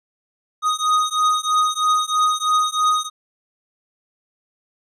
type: beating tone pair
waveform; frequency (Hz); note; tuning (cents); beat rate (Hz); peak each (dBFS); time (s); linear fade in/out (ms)
square; 1244.5 / 1247.6; D#6 / D#6; 0 / +4; 3.1; -20; 0.62-3.1; 50
effects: low-pass 8000 Hz 12 dB/octave